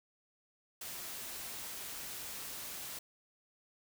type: noise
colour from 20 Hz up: white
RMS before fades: -44 dBFS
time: 0.81-2.99 s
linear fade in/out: 5 ms
effects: none